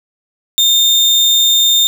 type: tone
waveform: 35% pulse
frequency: 3631 Hz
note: A#7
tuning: 46 cents flat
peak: -6 dBFS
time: 0.58-1.87 s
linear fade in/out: 0 ms
effects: none